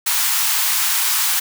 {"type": "high-pass noise", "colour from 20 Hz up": "white", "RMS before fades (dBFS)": -18, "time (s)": [0.06, 1.4], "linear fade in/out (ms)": 10, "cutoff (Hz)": 820, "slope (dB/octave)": 48, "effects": []}